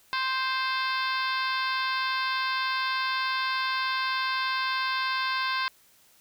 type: harmonic tone with a mistuned harmonic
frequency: 523.3 Hz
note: C5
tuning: in tune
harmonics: 2 / 3 / 4 / 5 / 6 / 7 / 8 / 9 / 10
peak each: -29 / -31 / -36 / -36 / -42 / -37 / -38 / -39 / -45 dBFS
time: 0.13-5.68 s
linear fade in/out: 0 ms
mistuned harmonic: 7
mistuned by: -31 cents
effects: white hiss -60 dBFS RMS until 6.2 s